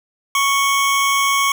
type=tone pair together; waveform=25% pulse; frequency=1108.7 / 3136 Hz; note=C#6 / G7; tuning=0 / 0 cents; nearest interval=octave + tritone; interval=1800 cents; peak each=-11 / -21 dBFS; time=0.35-1.52 s; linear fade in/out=2 ms; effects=none